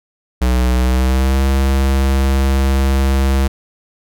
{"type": "tone with pitch glide", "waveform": "square", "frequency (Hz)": [62.4, 67.27], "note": ["B1", "C2"], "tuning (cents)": [19, 49], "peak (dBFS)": -12, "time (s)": [0.41, 3.48], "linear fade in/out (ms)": 10, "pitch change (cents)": 130, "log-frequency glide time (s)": [0.75, 1.43], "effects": []}